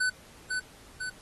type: tone with echo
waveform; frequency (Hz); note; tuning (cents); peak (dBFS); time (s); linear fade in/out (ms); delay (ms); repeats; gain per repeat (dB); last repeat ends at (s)
square; 1505; F#6; +29; -25; 0-0.1; 10; 500; 2; -4; 1.1
effects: pink hiss -54 dBFS RMS until 1.21 s + AAC 32 kbps